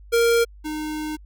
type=tone pair in turn; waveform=square; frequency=466.2 / 306.6 Hz; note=A#4 / D#4; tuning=0 / -25 cents; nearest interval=perfect fifth; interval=725 cents; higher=first; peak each=-16 / -27 dBFS; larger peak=first; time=0.12-0.45 / 0.64-1.17 s; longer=second; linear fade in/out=20 ms; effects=added 50 Hz sine -42 dBFS peak until 1.25 s